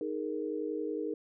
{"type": "chord", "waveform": "sine", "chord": "D# suspended fourth", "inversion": "none", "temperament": "equal", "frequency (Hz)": [311.1, 415.3, 466.2], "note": ["D#4", "G#4", "A#4"], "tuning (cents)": [0, 0, 0], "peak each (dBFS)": [-36, -37, -37], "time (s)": [0.01, 1.14], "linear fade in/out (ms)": 2, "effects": []}